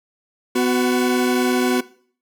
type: tone pair together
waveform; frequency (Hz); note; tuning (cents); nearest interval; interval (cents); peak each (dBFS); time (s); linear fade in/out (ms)
40% pulse; 250.5 / 370; B3 / F#4; +25 / 0; perfect fifth; 675; -18; 0.55-1.81; 10
effects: noise-tail reverb RT60 0.5 s tail -19 dB re dry